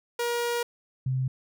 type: tone pair in turn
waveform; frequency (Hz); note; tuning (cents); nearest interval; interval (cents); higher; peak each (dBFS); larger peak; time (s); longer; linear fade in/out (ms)
sawtooth / sine; 475.8 / 130.24; A#4 / C3; +35 / -8; octave + minor seventh; 2243; first; -22 / -24; first; 0.19-0.63 / 1.06-1.28; first; 5
effects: none